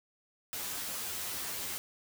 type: noise with comb filter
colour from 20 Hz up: white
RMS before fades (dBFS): -38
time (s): 0.53-1.78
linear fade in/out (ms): 0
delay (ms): 11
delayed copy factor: +1
effects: none